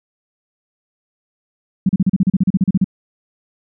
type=tone bursts; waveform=sine; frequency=188.9 Hz; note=F#3; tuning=36 cents sharp; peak=-9 dBFS; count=15; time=1.86-2.844 s; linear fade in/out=5 ms; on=32 ms; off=36 ms; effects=none